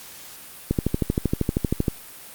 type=click train; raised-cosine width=3 ms; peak=-7 dBFS; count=16; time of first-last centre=0.71-1.882 s; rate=12.8 Hz; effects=white hiss -42 dBFS RMS until 2.34 s + Opus 48 kbps